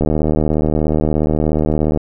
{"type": "click train", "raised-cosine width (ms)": 2, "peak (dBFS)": -3, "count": 152, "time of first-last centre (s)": [0.01, 1.974], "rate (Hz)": 76.9, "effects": []}